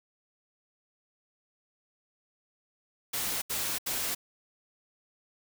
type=noise bursts; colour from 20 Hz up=white; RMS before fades=-32 dBFS; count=3; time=3.13-4.15 s; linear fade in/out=10 ms; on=290 ms; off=75 ms; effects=none